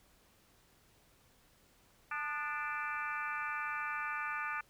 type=harmonic tone with a mistuned harmonic; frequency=293.7 Hz; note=D4; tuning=in tune; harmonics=3 / 4 / 5 / 6 / 7 / 8 / 9; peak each=-45 / -40 / -41 / -43 / -52 / -44 / -50 dBFS; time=2.11-4.61 s; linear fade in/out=5 ms; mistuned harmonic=4; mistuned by=+60 cents; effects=pink hiss -67 dBFS RMS until 4.69 s